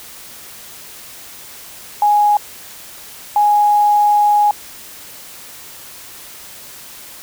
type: tone pair in turn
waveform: sine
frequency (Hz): 830 / 830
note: G#5 / G#5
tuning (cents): -1 / -1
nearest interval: unison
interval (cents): 0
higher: neither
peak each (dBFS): -9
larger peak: neither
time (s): 2.02-2.37 / 3.36-4.51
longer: second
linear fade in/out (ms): 2
effects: white hiss -36 dBFS RMS until 7.22 s